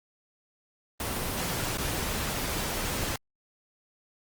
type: noise with dropouts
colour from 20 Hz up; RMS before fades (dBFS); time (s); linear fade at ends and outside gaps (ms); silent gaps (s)
pink; -31; 1-3.16; 2; 1.773-1.783
effects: Opus 24 kbps